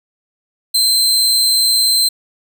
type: tone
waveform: sawtooth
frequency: 4109 Hz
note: C8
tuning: 32 cents flat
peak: -8 dBFS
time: 0.74-2.09 s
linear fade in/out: 10 ms
effects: none

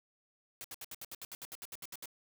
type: noise bursts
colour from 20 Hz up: white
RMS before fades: -45 dBFS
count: 15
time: 0.61-2.057 s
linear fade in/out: 0 ms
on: 33 ms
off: 68 ms
effects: none

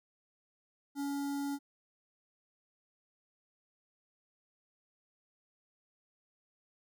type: tone with notch filter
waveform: square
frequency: 281.7 Hz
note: C#4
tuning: 28 cents sharp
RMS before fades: -36 dBFS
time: 0.95-1.59 s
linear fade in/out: 50 ms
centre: 2500 Hz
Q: 0.75
effects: none

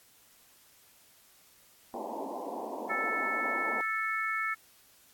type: band-pass noise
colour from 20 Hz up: white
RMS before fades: -38 dBFS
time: 1.94-3.81 s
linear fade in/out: 0 ms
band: 210 to 1000 Hz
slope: 96 dB/octave
type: harmonic tone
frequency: 440 Hz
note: A4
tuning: in tune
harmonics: 3 / 4 / 5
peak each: -33 / -34 / -34 dBFS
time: 2.89-4.55 s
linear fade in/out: 20 ms
effects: white hiss -61 dBFS RMS until 5.13 s + AAC 64 kbps

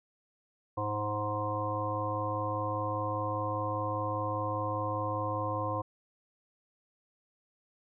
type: harmonic tone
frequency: 105 Hz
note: G#2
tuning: 19 cents sharp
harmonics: 1 / 3 / 5 / 7 / 9 / 10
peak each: -36 / -40 / -36 / -40 / -40 / -35 dBFS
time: 0.77-5.82 s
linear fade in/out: 10 ms
effects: none

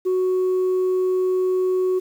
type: tone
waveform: sine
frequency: 370 Hz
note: F#4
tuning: in tune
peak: -15 dBFS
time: 0.05-2 s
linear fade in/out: 20 ms
effects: tanh soft clip ceiling -16 dBFS + 8-bit

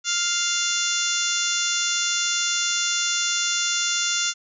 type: harmonic tone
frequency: 698.5 Hz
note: F5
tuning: in tune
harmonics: 2 / 3 / 4 / 5 / 6 / 7 / 8 / 9 / 10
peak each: -29 / -34 / -30 / -28 / -33 / -34 / -29 / -29 / -28 dBFS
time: 0.04-4.34 s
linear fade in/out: 50 ms
effects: none

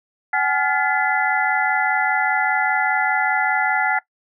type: tone cluster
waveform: sine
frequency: 758 / 843 / 1405 / 1726 / 2018 Hz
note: F#5 / G#5 / F6 / A6 / B6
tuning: +42 / +26 / +10 / -34 / +37 cents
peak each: -23 dBFS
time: 0.33-3.99 s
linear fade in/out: 5 ms
effects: noise-tail reverb RT60 0.1 s tail -20 dB re dry

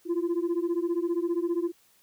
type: beating tone pair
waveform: sine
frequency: 335.7 / 350.7 Hz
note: E4 / F4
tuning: +32 / +7 cents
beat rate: 15 Hz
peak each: -26 dBFS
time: 0.05-1.72 s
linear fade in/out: 50 ms
effects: tanh soft clip ceiling -22 dBFS + white hiss -63 dBFS RMS until 2.02 s

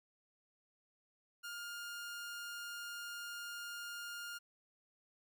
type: tone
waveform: sawtooth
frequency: 1412 Hz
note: F6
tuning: 19 cents sharp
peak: -40 dBFS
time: 1.43-4.39 s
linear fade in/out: 20 ms
effects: none

